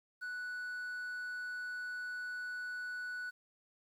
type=tone with quantisation; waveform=triangle; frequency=1480 Hz; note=F#6; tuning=in tune; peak=-37 dBFS; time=0.21-3.31 s; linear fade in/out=20 ms; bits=11; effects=none